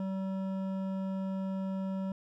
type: tone with hard clipping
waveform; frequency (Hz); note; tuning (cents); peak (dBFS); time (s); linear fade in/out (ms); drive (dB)
sine; 191.4; G3; -41; -34; 0-2.12; 2; 11
effects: none